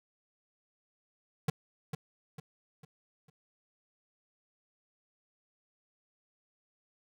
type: tone with echo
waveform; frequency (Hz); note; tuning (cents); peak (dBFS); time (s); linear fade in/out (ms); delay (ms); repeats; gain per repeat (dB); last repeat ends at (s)
square; 151.7; D#3; -44; -26; 1.48-1.5; 5; 450; 4; -8; 3.3
effects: none